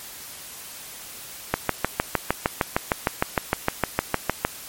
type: click train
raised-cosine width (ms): 0.5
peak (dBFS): -3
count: 20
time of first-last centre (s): 1.54-4.45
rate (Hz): 6.53
effects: white hiss -39 dBFS RMS until 4.68 s + MP3 64 kbps